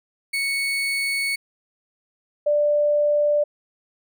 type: tone pair in turn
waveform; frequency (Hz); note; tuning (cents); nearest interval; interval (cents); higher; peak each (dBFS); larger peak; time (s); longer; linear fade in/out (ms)
35% pulse / sine; 2217 / 589.8; C#7 / D5; 0 / +7; octave + major seventh; 2293; first; -20 / -16; second; 0.33-1.36 / 2.46-3.44; first; 10
effects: none